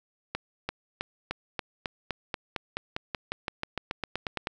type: accelerating click train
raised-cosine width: 0.3 ms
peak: -14 dBFS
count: 22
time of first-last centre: 0.35-4.471 s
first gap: 340 ms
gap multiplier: 0.94
effects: none